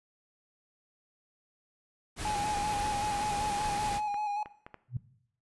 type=noise; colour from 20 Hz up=pink; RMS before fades=-37 dBFS; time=2.16-4.01 s; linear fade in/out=50 ms
type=tone with vibrato; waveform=triangle; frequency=831 Hz; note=G#5; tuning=1 cent sharp; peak=-28 dBFS; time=2.25-4.43 s; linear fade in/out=2 ms; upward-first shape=square; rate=5.2 Hz; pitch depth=29 cents each way
type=clicks; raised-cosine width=0.5 ms; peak=-29 dBFS; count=5; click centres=3.821 / 4.143 / 4.459 / 4.665 / 4.743 s
type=tone with exponential growth; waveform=sine; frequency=123.47 Hz; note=B2; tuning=in tune; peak=-26 dBFS; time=4.88-4.97 s; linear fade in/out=5 ms; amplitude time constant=18 ms
effects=noise-tail reverb RT60 0.7 s tail -17 dB re dry + resampled to 24000 Hz